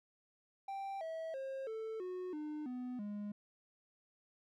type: tone with pitch steps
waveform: triangle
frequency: 784 / 647.9 / 535.5 / 442.6 / 365.7 / 302.3 / 249.8 / 206.5 Hz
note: G5 / E5 / C5 / A4 / F#4 / D#4 / B3 / G#3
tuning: 0 / -30 / +40 / +10 / -20 / -50 / +20 / -10 cents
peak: -38 dBFS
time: 0.68-3.32 s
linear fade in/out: 5 ms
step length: 330 ms
effects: none

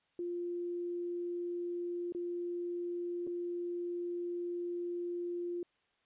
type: tone with dropouts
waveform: sine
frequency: 349.2 Hz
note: F4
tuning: in tune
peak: -35 dBFS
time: 0.19-5.63 s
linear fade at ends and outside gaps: 2 ms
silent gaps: 2.123-2.148 / 3.268-3.273 s
effects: white hiss -75 dBFS RMS until 6.05 s + resampled to 8000 Hz

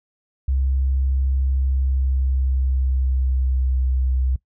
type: tone with pitch glide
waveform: sine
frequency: 66.6 to 64.52 Hz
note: C2 to C2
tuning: +31 to -24 cents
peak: -16 dBFS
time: 0.48-4.36 s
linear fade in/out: 5 ms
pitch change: -55 cents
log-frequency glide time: 1.51-3.79 s
effects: noise-tail reverb RT60 0.1 s tail -20 dB re dry + tanh soft clip ceiling -12 dBFS

